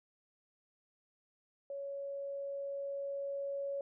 sine tone with level ramp, 558 Hz, C#5, 11 cents sharp, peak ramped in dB -39 to -35 dBFS, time 1.7-3.81 s, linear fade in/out 2 ms, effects none

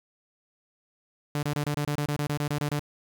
sawtooth tone bursts, 146.83 Hz, D3, in tune, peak -22 dBFS, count 14, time 1.35-2.794 s, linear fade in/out 2 ms, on 79 ms, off 26 ms, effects 9-bit

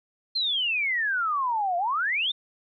sine exponential two-way sweep, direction down then up, 4242 to 680 to 3721 Hz, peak -23 dBFS, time 0.35-2.32 s, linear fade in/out 10 ms, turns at 1.77 s, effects none

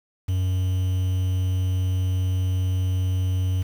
triangle tone with quantisation, 92.5 Hz, F#2, in tune, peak -18 dBFS, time 0.28-3.63 s, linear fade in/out 10 ms, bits 7, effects none

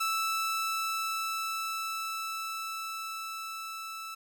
sawtooth tone with level ramp, 1318.5 Hz, E6, in tune, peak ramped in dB -24 to -35 dBFS, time 0-4.15 s, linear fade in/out 10 ms, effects none

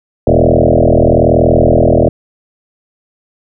sine tone with frequency modulation, 349.2 Hz, F4, in tune, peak -5 dBFS, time 0.27-2.09 s, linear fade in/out 2 ms, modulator 41 Hz, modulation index 7.5, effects none

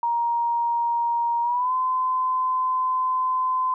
sine tone with pitch glide, 940 to 1025.1 Hz, A#5 to C6, +14 to -36 cents, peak -20 dBFS, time 0.03-3.74 s, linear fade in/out 2 ms, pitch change +150 cents, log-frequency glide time 1.42-1.73 s, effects none

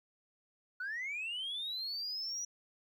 sine linear sweep, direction up, 1441 to 5870 Hz, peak -35 dBFS, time 0.8-2.45 s, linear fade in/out 5 ms, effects tanh soft clip ceiling -34 dBFS + 12-bit

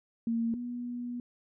sine tone pair in turn, 230.2 / 242.8 Hz, A#3 / B3, -22 / -29 cents, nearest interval minor second, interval 93 cents, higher second, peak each -27 / -34 dBFS, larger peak first, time 0.27-0.54 / 0.54-1.2 s, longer second, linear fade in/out 2 ms, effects none

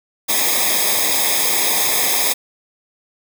white noise with comb filter, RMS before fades -17 dBFS, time 0.28-2.34 s, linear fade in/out 20 ms, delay 0.69 ms, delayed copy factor -1, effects none

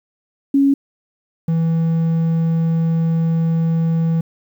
sine / triangle tone pair in turn, 277.2 / 164.11 Hz, C#4 / E3, 0 / -7 cents, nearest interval major sixth, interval 907 cents, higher first, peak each -10 / -12 dBFS, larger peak first, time 0.54-0.74 / 1.48-4.21 s, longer second, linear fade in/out 5 ms, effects 8-bit

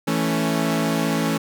sawtooth chord, A major, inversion second, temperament equal, 164.81 / 220 / 277.2 Hz, E3 / A3 / C#4, 0 / 0 / 0 cents, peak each -20 / -20 / -20 dBFS, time 0.07-1.38 s, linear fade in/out 10 ms, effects none

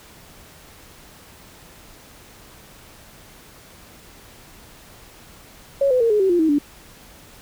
sine tone with pitch steps, 554.4 / 505.5 / 460.8 / 420.2 / 383.1 / 349.3 / 318.4 / 290.3 Hz, C#5 / B4 / A#4 / G#4 / G4 / F4 / D#4 / D4, 0 / +40 / -20 / +20 / -40 / 0 / +40 / -20 cents, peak -14 dBFS, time 5.81-6.586 s, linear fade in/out 5 ms, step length 97 ms, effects pink hiss -46 dBFS RMS until 7.41 s

